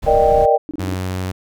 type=noise; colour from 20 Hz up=brown; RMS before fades=-24 dBFS; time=0.02-0.46 s; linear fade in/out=10 ms
type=chord; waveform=sine; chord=Eb major seventh; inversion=second; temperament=equal; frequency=466.2 / 587.3 / 622.3 / 784 Hz; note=Bb4 / D5 / Eb5 / G5; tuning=0 / 0 / 0 / 0 cents; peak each=-16 / -16 / -17 / -15 dBFS; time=0.06-0.58 s; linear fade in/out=20 ms
type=tone bursts; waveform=sine; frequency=301.6 Hz; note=D4; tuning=46 cents sharp; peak=-23 dBFS; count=6; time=0.69-0.94 s; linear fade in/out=0 ms; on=20 ms; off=26 ms
type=tone; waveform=sawtooth; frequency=92.7 Hz; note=F#2; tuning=4 cents sharp; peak=-17 dBFS; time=0.79-1.32 s; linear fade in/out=10 ms
effects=none